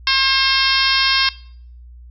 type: harmonic tone with a mistuned harmonic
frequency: 535 Hz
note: C5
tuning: 38 cents sharp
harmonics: 2 / 3 / 4 / 5 / 6 / 7 / 8 / 9 / 10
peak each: -22 / -22 / -22 / -22 / -22 / -22 / -22 / -22 / -22 dBFS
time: 0.07-1.29 s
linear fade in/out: 2 ms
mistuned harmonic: 7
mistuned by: -23 cents
effects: noise-tail reverb RT60 0.6 s tail -22 dB re dry + added 60 Hz sine -37 dBFS peak until 2.1 s